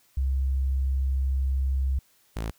sine / sawtooth tone pair in turn, 66.6 / 55.16 Hz, C2 / A1, +31 / +5 cents, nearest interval minor third, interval 326 cents, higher first, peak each -22 / -25 dBFS, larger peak first, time 0.17-1.99 / 2.36-2.51 s, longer first, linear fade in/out 5 ms, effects white hiss -63 dBFS RMS until 2.58 s

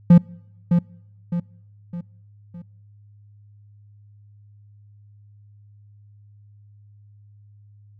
triangle tone with echo, 173.5 Hz, F3, 11 cents flat, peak -4 dBFS, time 0.1-0.18 s, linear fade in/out 5 ms, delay 610 ms, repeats 4, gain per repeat -7 dB, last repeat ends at 2.62 s, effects noise-tail reverb RT60 1.0 s tail -26 dB re dry + added 103 Hz sine -47 dBFS peak until 7.99 s

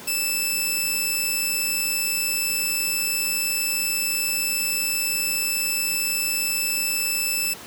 10% pulse tone, 2637 Hz, E7, in tune, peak -13 dBFS, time 0.07-7.54 s, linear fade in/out 10 ms, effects pink hiss -39 dBFS RMS until 7.66 s + high-pass 150 Hz 12 dB/octave

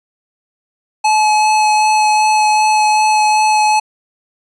square tone with vibrato, 856 Hz, A5, 48 cents flat, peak -10 dBFS, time 1.04-3.8 s, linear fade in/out 10 ms, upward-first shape sine, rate 2.6 Hz, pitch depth 10 cents each way, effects resampled to 22050 Hz

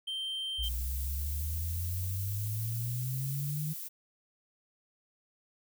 triangle tone, 3136 Hz, G7, in tune, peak -32 dBFS, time 0.07-0.69 s, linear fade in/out 10 ms
sine exponential sweep, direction up, 58.27 to 157.1 Hz, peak -32 dBFS, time 0.58-3.74 s, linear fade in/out 20 ms
violet noise, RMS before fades -41 dBFS, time 0.62-3.89 s, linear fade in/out 20 ms
effects none

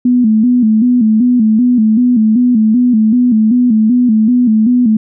sine tone with vibrato, 231.9 Hz, A#3, 9 cents flat, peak -6 dBFS, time 0.05-4.97 s, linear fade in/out 5 ms, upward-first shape square, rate 2.6 Hz, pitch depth 110 cents each way, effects none

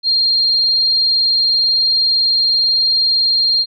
sine tone, 4207 Hz, C8, 9 cents sharp, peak -11 dBFS, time 0.03-3.66 s, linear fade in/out 50 ms, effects none

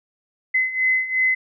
sine beating tone pair, 2037 / 2039.8 Hz, C7 / C7, -47 / -45 cents, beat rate 2.8 Hz, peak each -23 / -19 dBFS, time 0.54-1.35 s, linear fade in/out 10 ms, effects none

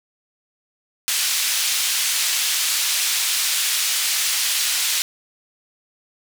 pink band-pass noise, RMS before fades -21 dBFS, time 1.08-5.02 s, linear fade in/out 0 ms, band 2900 to 13000 Hz, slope 12 dB/octave, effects none

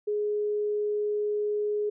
sine tone, 417.8 Hz, G#4, 10 cents sharp, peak -25 dBFS, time 0.07-1.9 s, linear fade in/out 10 ms, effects none

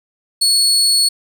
30% pulse tone, 4383 Hz, C#8, 20 cents flat, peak -8 dBFS, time 0.41-1.09 s, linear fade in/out 10 ms, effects 8-bit

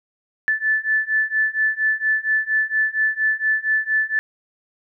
sine beating tone pair, 1746 / 1750.3 Hz, A6 / A6, -14 / -10 cents, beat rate 4.3 Hz, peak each -21 / -20 dBFS, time 0.48-4.19 s, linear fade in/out 0 ms, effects none

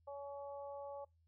harmonic tone, 281.8 Hz, C#4, 29 cents sharp, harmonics 2 / 3 / 4, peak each -46 / -51 / -57 dBFS, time 0.07-1.05 s, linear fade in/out 10 ms, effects noise-tail reverb RT60 0.2 s tail -24 dB re dry + added 82 Hz sine -70 dBFS peak until 1.27 s

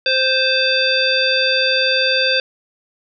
harmonic tone with a mistuned harmonic, 523.3 Hz, C5, in tune, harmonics 1 / 3 / 5 / 7 / 9, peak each -20 / -20 / -20 / -20 / -20 dBFS, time 0.06-2.4 s, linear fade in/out 2 ms, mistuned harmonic 7, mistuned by -45 cents, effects none

